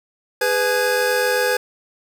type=tone cluster; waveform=square; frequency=410.4 / 498 / 849 / 1648 Hz; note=G#4 / B4 / G#5 / G#6; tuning=-21 / +14 / +38 / -14 cents; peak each=-26 / -20 / -27 / -23 dBFS; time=0.41-1.57 s; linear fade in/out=5 ms; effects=none